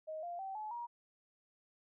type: tone with pitch steps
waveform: sine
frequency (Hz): 627 / 695.7 / 771.9 / 856.5 / 950.4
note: D#5 / F5 / G5 / A5 / A#5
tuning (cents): +13 / -7 / -27 / -47 / +33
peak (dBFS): -40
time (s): 0.07-0.87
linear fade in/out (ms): 20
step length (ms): 160
effects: none